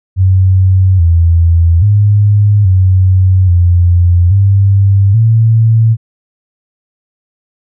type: tone with pitch steps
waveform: sine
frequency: 94 / 84 / 103.3 / 93.4 / 87.7 / 98.7 / 112.5 Hz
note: F#2 / E2 / G#2 / F#2 / F2 / G2 / A2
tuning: +28 / +33 / -9 / +17 / +8 / +12 / +39 cents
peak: -4 dBFS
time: 0.16-5.97 s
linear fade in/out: 50 ms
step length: 830 ms
effects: none